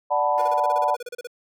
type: chord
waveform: sine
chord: B minor seventh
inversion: first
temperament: equal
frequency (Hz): 587.3 / 740 / 880 / 987.8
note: D5 / F#5 / A5 / B5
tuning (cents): 0 / 0 / 0 / 0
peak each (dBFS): -24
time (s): 0.1-0.96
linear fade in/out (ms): 20
type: tone with exponential decay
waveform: 10% pulse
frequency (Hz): 357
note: F4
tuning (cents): +38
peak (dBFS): -31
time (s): 0.38-0.94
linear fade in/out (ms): 0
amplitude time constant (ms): 120
type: tone bursts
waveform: square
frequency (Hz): 486.3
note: B4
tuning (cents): -27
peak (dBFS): -32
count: 15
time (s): 0.39-1.272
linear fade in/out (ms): 5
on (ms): 28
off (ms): 33
effects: none